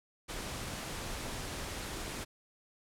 pink noise, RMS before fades -40 dBFS, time 0.28-2.25 s, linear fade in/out 20 ms, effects low-pass 11000 Hz 12 dB/octave

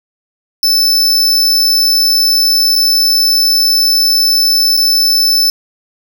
45% pulse tone with dropouts, 5274 Hz, E8, in tune, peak -8 dBFS, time 0.63-5.5 s, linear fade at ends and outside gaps 1 ms, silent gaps 2.755-2.76 / 4.768-4.774 s, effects none

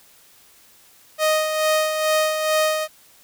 sawtooth tone with tremolo, 622.3 Hz, D#5, in tune, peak -12 dBFS, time 1.18-2.88 s, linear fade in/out 50 ms, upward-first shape sine, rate 2.3 Hz, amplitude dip 50%, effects white hiss -52 dBFS RMS until 3.23 s

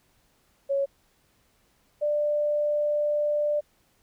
sine tone pair in turn, 554.4 / 592.6 Hz, C#5 / D5, 0 / +15 cents, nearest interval minor second, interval 115 cents, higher second, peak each -22 dBFS, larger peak neither, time 0.69-0.86 / 2.01-3.61 s, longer second, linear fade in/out 20 ms, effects pink hiss -66 dBFS RMS until 4.02 s

